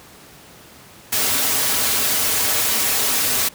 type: noise with comb filter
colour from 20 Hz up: white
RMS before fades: -19 dBFS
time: 1.12-3.49 s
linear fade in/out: 10 ms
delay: 5.7 ms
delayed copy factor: -0.6
effects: pink hiss -44 dBFS RMS until 3.54 s + high-pass 80 Hz 12 dB/octave